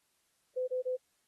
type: tone bursts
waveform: sine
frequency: 508 Hz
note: B4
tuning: 49 cents sharp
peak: -30 dBFS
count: 3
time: 0.56-0.97 s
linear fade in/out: 20 ms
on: 120 ms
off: 25 ms
effects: white hiss -75 dBFS RMS until 1.27 s + AAC 32 kbps